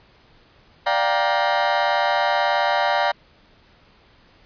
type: chord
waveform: sawtooth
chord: G minor seventh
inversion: second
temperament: just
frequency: 588 / 705.6 / 784 / 940.8 Hz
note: D5 / F5 / G5 / Bb5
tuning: +2 / +18 / 0 / +16 cents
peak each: -19 dBFS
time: 0.86-3.12 s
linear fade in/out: 10 ms
effects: pink hiss -54 dBFS RMS until 4.45 s + resampled to 11025 Hz